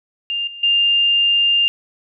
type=tone with level steps; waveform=sine; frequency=2802 Hz; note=F7; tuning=5 cents sharp; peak=-19 / -31 / -12 dBFS; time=0.3-1.68 s; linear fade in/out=0 ms; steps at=0.47 / 0.63 s; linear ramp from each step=5 ms; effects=none